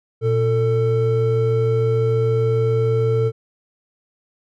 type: tone pair together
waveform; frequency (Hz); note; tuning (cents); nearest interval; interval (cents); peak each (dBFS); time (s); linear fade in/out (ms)
triangle; 117.5 / 446.7; A#2 / A4; +14 / +26; octave + major seventh; 2312; -16; 0.21-3.32; 50
effects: none